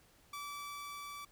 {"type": "tone with level ramp", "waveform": "sawtooth", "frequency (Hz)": 1156, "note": "D6", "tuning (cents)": -28, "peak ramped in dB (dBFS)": [-38, -41], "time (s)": [0.33, 1.25], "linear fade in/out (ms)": 5, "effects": ["pink hiss -66 dBFS RMS until 1.31 s"]}